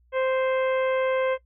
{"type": "harmonic tone with a mistuned harmonic", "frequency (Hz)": 522, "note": "C5", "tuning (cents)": -4, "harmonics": [1, 2, 3, 4, 5, 6], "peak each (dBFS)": [-22, -32, -35, -35, -41, -43], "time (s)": [0.12, 1.38], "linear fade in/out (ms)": 50, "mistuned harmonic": 6, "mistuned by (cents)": 34, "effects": ["noise-tail reverb RT60 0.1 s tail -17 dB re dry", "added 60 Hz sine -58 dBFS peak until 1.45 s"]}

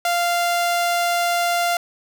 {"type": "tone", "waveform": "sawtooth", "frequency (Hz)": 695, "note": "F5", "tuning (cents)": -9, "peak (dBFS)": -14, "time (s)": [0.05, 1.77], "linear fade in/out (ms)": 2, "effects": []}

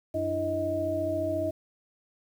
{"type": "tone cluster", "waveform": "sine", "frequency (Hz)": [93.4, 298.6, 332.9, 632], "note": ["F#2", "D4", "E4", "D#5"], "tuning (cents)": [17, 29, 17, 27], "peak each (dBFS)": [-36, -35, -34, -28], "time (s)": [0.14, 1.51], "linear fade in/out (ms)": 10, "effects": ["9-bit"]}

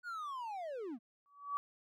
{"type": "linear sweep", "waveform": "triangle", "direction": "down", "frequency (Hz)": [1480, 206.5], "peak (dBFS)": -38, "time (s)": [0.03, 0.99], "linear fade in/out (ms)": 50}
{"type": "tone with exponential growth", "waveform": "sine", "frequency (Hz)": 1141, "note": "C#6", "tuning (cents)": 50, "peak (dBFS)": -31, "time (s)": [1.26, 1.57], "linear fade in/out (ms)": 0, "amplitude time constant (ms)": 67}
{"effects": []}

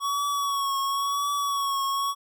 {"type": "tone with vibrato", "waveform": "square", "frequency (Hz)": 1119, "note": "C#6", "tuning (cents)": 16, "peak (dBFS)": -25, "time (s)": [0, 2.15], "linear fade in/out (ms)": 50, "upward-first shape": "triangle", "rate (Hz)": 0.95, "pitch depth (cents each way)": 44, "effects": []}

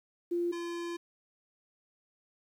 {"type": "tone pair in turn", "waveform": ["sine", "square"], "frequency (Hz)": [346.6, 342.8], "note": ["F4", "F4"], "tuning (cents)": [-13, -32], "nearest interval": "unison", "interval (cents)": 19, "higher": "first", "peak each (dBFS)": [-28, -36], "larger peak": "first", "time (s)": [[0.31, 0.52], [0.52, 0.97]], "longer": "second", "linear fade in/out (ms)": 10, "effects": ["low-pass 8000 Hz 12 dB/octave", "10-bit"]}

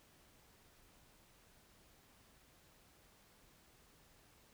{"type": "silence", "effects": ["pink hiss -67 dBFS RMS until 4.53 s"]}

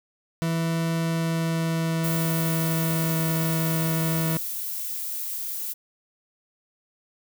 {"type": "tone with pitch glide", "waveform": "40% pulse", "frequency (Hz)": [164.81, 161.51], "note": ["E3", "E3"], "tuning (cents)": [0, -35], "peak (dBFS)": -22, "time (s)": [0.42, 4.37], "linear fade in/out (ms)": 0, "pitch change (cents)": -35, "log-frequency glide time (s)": [0.94, 3.33]}
{"type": "noise", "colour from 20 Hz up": "violet", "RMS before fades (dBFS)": -31, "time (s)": [2.03, 5.74], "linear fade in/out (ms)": 20}
{"effects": []}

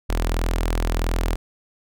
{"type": "tone with notch filter", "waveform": "sawtooth", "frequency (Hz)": 41.48, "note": "E1", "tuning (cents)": 12, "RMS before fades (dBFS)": -22, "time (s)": [0.09, 1.36], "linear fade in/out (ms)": 10, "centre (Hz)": 140, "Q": 0.92, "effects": []}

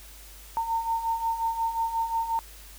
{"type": "beating tone pair", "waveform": "sine", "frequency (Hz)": [907, 912.6], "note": ["A#5", "A#5"], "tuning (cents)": [-48, -37], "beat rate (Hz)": 5.6, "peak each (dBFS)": [-32, -26], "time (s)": [0.57, 2.39], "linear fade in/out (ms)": 0, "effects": ["added 50 Hz sine -47 dBFS peak until 2.78 s", "white hiss -49 dBFS RMS until 2.78 s"]}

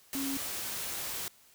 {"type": "tone in noise", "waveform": "sine", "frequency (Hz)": 272.9, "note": "C#4", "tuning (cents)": -27, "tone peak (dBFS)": -33, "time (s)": [0.15, 0.37], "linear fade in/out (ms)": 0, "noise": "white", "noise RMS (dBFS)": -37, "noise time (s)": [0.13, 1.28], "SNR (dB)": 1, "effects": ["white hiss -61 dBFS RMS until 1.54 s"]}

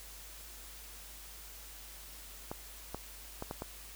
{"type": "clicks", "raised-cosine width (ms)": 1, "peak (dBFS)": -24, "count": 5, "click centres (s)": [2.515, 2.946, 3.424, 3.511, 3.621], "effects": ["added 50 Hz sine -53 dBFS peak until 3.95 s", "white hiss -51 dBFS RMS until 3.95 s"]}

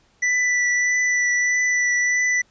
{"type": "tone with vibrato", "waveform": "square", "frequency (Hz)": 1975.5, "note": "B6", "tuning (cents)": 0, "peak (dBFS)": -18, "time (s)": [0.22, 2.42], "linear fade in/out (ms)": 10, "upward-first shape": "triangle", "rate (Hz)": 1.6, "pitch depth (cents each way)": 15, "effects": ["pink hiss -60 dBFS RMS until 2.5 s", "resampled to 16000 Hz"]}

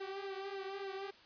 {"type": "tone with flanger", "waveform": "sawtooth", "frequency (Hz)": 390.8, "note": "G4", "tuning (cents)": -5, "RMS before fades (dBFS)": -43, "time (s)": [0, 1.11], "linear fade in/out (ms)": 10, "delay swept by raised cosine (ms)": [0.84, 4.64], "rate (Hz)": 3.5, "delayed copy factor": -0.75, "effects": ["white hiss -60 dBFS RMS until 1.25 s", "resampled to 11025 Hz"]}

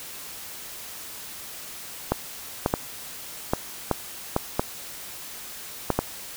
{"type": "clicks", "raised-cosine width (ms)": 1, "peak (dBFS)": -6, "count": 9, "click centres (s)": [2.12, 2.661, 2.739, 3.535, 3.913, 4.364, 4.595, 5.903, 5.99], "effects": ["white hiss -39 dBFS RMS until 6.36 s"]}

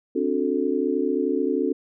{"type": "chord", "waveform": "sine", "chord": "D dominant seventh", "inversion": "third", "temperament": "just", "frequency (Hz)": [264.3, 293.7, 367.1, 440.5], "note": ["C4", "D4", "F#4", "A4"], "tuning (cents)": [18, 0, -14, 2], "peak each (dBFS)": -26, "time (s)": [0.15, 1.73], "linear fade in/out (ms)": 10, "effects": []}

